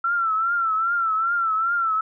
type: tone with vibrato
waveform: sine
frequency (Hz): 1346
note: E6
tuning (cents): +36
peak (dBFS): -19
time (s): 0.04-2.01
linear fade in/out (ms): 5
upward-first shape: triangle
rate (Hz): 2.5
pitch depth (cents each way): 92
effects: none